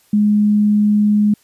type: tone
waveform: sine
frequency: 208.8 Hz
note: G#3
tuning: 10 cents sharp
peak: -10 dBFS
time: 0.13-1.34 s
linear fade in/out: 5 ms
effects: white hiss -55 dBFS RMS until 1.43 s + resampled to 32000 Hz